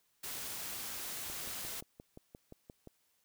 white noise, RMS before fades -42 dBFS, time 0.23-1.81 s, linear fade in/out 10 ms
click train, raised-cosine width 2 ms, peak -36 dBFS, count 10, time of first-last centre 1.3-2.873 s, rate 5.72 Hz
effects white hiss -75 dBFS RMS until 3.24 s

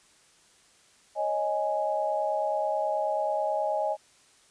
sine chord, C# suspended second, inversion none, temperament just, 554.4 / 623.7 / 831.5 Hz, C#5 / D#5 / G#5, 0 / +4 / +2 cents, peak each -33 / -28 / -29 dBFS, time 1.15-3.97 s, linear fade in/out 50 ms, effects white hiss -60 dBFS RMS until 4.5 s + resampled to 22050 Hz

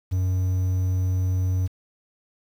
triangle tone with quantisation, 92.5 Hz, F#2, in tune, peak -18 dBFS, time 0.11-1.68 s, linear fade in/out 20 ms, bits 8, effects none

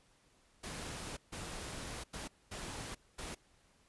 pink noise bursts at uneven times, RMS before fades -44 dBFS, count 5, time 0.63-1.17 / 1.32-2.04 / 2.13-2.28 / 2.51-2.95 / 3.18-3.35 s, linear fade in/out 10 ms, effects pink hiss -69 dBFS RMS until 3.88 s + resampled to 24000 Hz

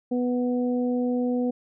harmonic tone, 246.9 Hz, B3, in tune, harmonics 1 / 2 / 3, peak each -23 / -28 / -38 dBFS, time 0.11-1.51 s, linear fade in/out 10 ms, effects none

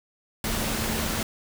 sine tone in noise, 220.9 Hz, A3, 7 cents sharp, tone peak -33 dBFS, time 0.44-1.23 s, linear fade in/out 2 ms, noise pink, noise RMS -28 dBFS, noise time 0.44-1.23 s, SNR -8 dB, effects none

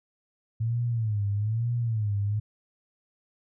sine tone with vibrato, 110 Hz, A2, in tune, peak -24 dBFS, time 0.6-2.4 s, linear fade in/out 10 ms, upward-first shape sine, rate 1.1 Hz, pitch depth 150 cents each way, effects none

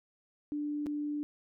sine tone with dropouts, 294.9 Hz, D4, 7 cents sharp, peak -32 dBFS, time 0.52-1.23 s, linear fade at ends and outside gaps 0 ms, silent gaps 0.861-0.867 s, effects none

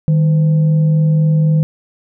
sine tone with frequency modulation, 155.56 Hz, D#3, in tune, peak -9 dBFS, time 0.08-1.63 s, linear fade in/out 0 ms, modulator 355 Hz, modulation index 0.22, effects none

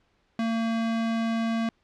square tone, 227.3 Hz, A#3, 43 cents flat, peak -25 dBFS, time 0.39-1.69 s, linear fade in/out 2 ms, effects pink hiss -68 dBFS RMS until 1.83 s + low-pass 4000 Hz 12 dB/octave

